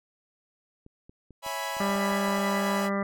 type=clicks; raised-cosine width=3 ms; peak=-36 dBFS; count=11; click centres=0.864 / 1.095 / 1.307 / 1.464 / 1.768 / 1.818 / 1.893 / 1.959 / 2.121 / 2.284 / 2.384 s
type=chord; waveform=sawtooth; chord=C# minor seventh; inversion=none; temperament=equal; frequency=554.4 / 659.3 / 830.6 / 987.8 Hz; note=C#5 / E5 / G#5 / B5; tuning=0 / 0 / 0 / 0 cents; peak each=-35 / -34 / -33 / -30 dBFS; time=1.42-2.9 s; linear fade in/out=50 ms
type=harmonic tone; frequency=198.5 Hz; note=G3; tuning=22 cents sharp; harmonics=1 / 2 / 3 / 4 / 5 / 6 / 7 / 8 / 9 / 10; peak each=-28 / -35 / -32 / -41 / -41 / -34 / -42 / -45 / -44 / -38 dBFS; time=1.8-3.03 s; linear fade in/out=2 ms
effects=none